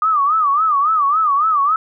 sine tone with vibrato, 1205 Hz, D6, 44 cents sharp, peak -12 dBFS, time 0.02-1.76 s, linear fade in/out 2 ms, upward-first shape sine, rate 3.6 Hz, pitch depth 150 cents each way, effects none

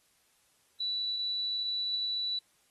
sine tone, 3951 Hz, B7, in tune, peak -30 dBFS, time 0.8-2.39 s, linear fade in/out 5 ms, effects white hiss -69 dBFS RMS until 2.7 s + AAC 32 kbps

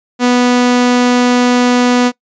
sawtooth tone, 246.2 Hz, B3, 5 cents flat, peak -4 dBFS, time 0.19-2.12 s, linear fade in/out 50 ms, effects noise-tail reverb RT60 0.1 s tail -21 dB re dry + resampled to 16000 Hz

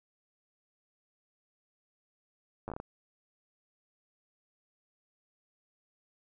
slowing click train, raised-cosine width 1 ms, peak -25 dBFS, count 7, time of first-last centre 2.68-2.801 s, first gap 9 ms, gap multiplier 1.32, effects none

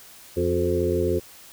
harmonic tone with a mistuned harmonic, 87.31 Hz, F2, in tune, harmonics 1 / 2 / 3 / 4 / 5 / 6, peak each -27 / -32 / -31 / -24 / -26 / -29 dBFS, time 0.36-1.2 s, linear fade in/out 20 ms, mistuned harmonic 4, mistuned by +53 cents, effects white hiss -47 dBFS RMS until 1.52 s

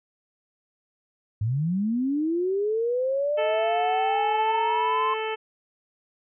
sine linear sweep, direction up, 99.6 to 1053 Hz, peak -22 dBFS, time 1.41-5.14 s, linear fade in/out 5 ms
harmonic tone, 438.5 Hz, A4, 6 cents flat, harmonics 1 / 2 / 3 / 4 / 5 / 6 / 7, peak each -29 / -32 / -37 / -39 / -38 / -37 / -39 dBFS, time 3.37-5.36 s, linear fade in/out 20 ms
effects none

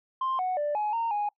sine tone with pitch steps, 1051 / 739 / 589 / 842 / 920 / 828 Hz, C6 / F#5 / D5 / G#5 / A#5 / G#5, +7 / -2 / +5 / +24 / -23 / -5 cents, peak -24 dBFS, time 0.21-1.29 s, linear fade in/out 5 ms, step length 180 ms, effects noise-tail reverb RT60 0.1 s tail -25 dB re dry + tanh soft clip ceiling -23 dBFS

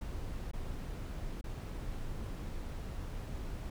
brown noise with dropouts, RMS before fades -40 dBFS, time 0.01-3.7 s, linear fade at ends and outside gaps 5 ms, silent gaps 0.514-0.533 / 1.412-1.44 s, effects none

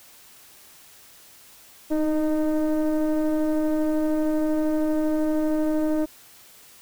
sine tone with frequency modulation, 310.4 Hz, D#4, 4 cents flat, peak -17 dBFS, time 1.9-6.06 s, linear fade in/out 20 ms, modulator 304 Hz, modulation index 0.88, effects tanh soft clip ceiling -19 dBFS + white hiss -50 dBFS RMS until 6.81 s

